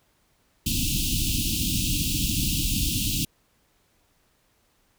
pink band-stop noise, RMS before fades -25 dBFS, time 0.66-3.25 s, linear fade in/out 5 ms, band 320 to 2600 Hz, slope 96 dB/octave, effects pink hiss -66 dBFS RMS until 4.98 s

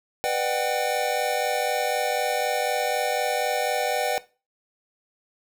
square chord, G major seventh, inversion first, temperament equal with one note detuned, 493.9 / 599.7 / 740 / 784 Hz, B4 / D5 / F#5 / G5, 0 / +36 / 0 / 0 cents, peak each -29 dBFS, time 0.24-4.18 s, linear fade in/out 0 ms, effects noise-tail reverb RT60 0.3 s tail -17 dB re dry

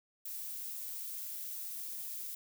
violet noise, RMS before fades -42 dBFS, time 0.25-2.35 s, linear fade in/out 5 ms, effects none

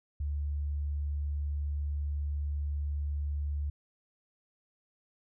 sine tone, 72.7 Hz, D2, 17 cents flat, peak -30 dBFS, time 0.2-3.7 s, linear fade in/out 5 ms, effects none

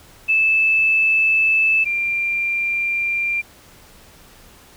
sine tone pair in turn, 2625 / 2380 Hz, E7 / D7, -8 / +22 cents, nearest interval major second, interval 170 cents, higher first, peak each -13 / -18 dBFS, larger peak first, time 0.28-1.85 / 1.85-3.42 s, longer neither, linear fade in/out 20 ms, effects pink hiss -47 dBFS RMS until 4.76 s

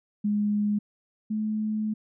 sine tone pair in turn, 207.7 / 215 Hz, G#3 / A3, 0 / -40 cents, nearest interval minor second, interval 60 cents, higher second, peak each -22 / -25 dBFS, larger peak first, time 0.24-0.79 / 1.3-1.94 s, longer second, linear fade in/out 10 ms, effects none

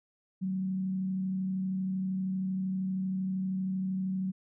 sine tone with frequency modulation, 188.5 Hz, F#3, 32 cents sharp, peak -29 dBFS, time 0.41-4.32 s, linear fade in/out 20 ms, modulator 32.8 Hz, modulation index 0.23, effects none

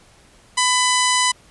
harmonic tone with a mistuned harmonic, 1000 Hz, B5, 21 cents sharp, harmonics 1 / 2 / 3 / 4 / 5 / 6 / 7 / 8 / 9 / 10, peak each -19 / -22 / -24 / -25 / -26 / -27 / -27 / -28 / -29 / -29 dBFS, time 0.57-1.32 s, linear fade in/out 10 ms, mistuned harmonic 10, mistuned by -60 cents, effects pink hiss -51 dBFS RMS until 1.5 s + resampled to 24000 Hz

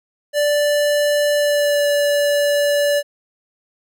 square tone with pitch glide, 586 to 578.9 Hz, D5 to D5, -4 to -25 cents, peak -15 dBFS, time 0.33-3.03 s, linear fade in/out 50 ms, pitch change -21 cents, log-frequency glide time 1.35-1.88 s, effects none

